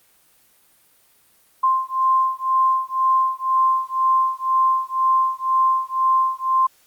sine beating tone pair, 1049 / 1051 Hz, C6 / C6, +4 / +7 cents, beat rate 2 Hz, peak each -19 dBFS, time 1.63-6.67 s, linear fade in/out 10 ms, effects white hiss -57 dBFS RMS until 6.86 s + Opus 32 kbps

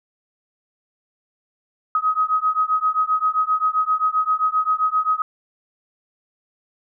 sine beating tone pair, 1260 / 1267.6 Hz, D#6 / D#6, +21 / +32 cents, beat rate 7.6 Hz, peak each -20 dBFS, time 1.95-5.22 s, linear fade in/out 2 ms, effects none

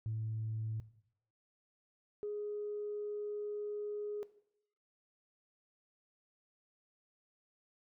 sine tone pair in turn, 110.2 / 416.1 Hz, A2 / G#4, +3 / +3 cents, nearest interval octave + major seventh, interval 2300 cents, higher second, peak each -34 / -36 dBFS, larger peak first, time 0.06-0.8 / 2.23-4.23 s, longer second, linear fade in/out 0 ms, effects noise-tail reverb RT60 0.7 s tail -17 dB re dry + tanh soft clip ceiling -31 dBFS

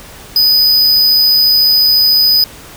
square tone, 4987 Hz, D#8, 3 cents sharp, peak -7 dBFS, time 0.36-2.44 s, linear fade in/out 2 ms, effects pink hiss -34 dBFS RMS until 2.76 s

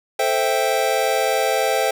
square chord, A minor seventh, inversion none, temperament equal, 440 / 523.3 / 659.3 / 784 Hz, A4 / C5 / E5 / G5, 0 / 0 / 0 / 0 cents, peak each -25 / -23 / -24 / -23 dBFS, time 0.19-1.91 s, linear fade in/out 5 ms, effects none

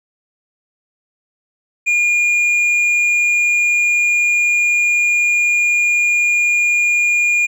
sine tone with hard clipping, 2424 Hz, D#7, 46 cents flat, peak -13 dBFS, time 1.86-7.47 s, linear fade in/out 20 ms, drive 4 dB, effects none

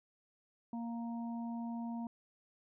harmonic tone, 233.1 Hz, A#3, in tune, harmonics 1 / 3 / 4, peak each -38 / -50 / -50 dBFS, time 0.73-2.07 s, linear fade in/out 2 ms, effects none

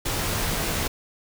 pink noise with comb filter, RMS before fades -26 dBFS, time 0.05-0.88 s, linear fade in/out 10 ms, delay 16 ms, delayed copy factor -0.7, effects none

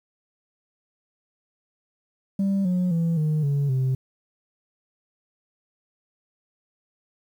sine tone with pitch steps, 196 / 180.77 / 166.73 / 153.78 / 141.83 / 130.81 Hz, G3 / F#3 / E3 / D#3 / C#3 / C3, 0 / -40 / +20 / -20 / +40 / 0 cents, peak -17 dBFS, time 2.39-3.95 s, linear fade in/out 5 ms, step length 260 ms, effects tanh soft clip ceiling -19 dBFS + 9-bit

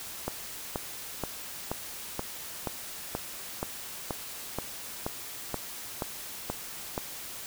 click train, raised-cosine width 1 ms, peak -16 dBFS, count 15, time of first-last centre 0.28-6.979 s, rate 2.09 Hz, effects white hiss -41 dBFS RMS until 7.46 s

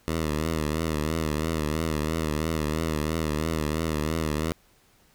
10% pulse tone with vibrato, 78.3 Hz, D#2, 11 cents sharp, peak -17 dBFS, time 0.08-4.52 s, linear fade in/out 0 ms, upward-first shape triangle, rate 3 Hz, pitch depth 95 cents each way, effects pink hiss -61 dBFS RMS until 5.14 s

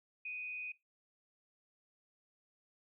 sine tone with frequency modulation, 2489 Hz, D#7, in tune, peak -40 dBFS, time 0.25-0.72 s, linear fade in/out 5 ms, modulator 147 Hz, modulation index 0.34, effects noise-tail reverb RT60 0.2 s tail -20 dB re dry

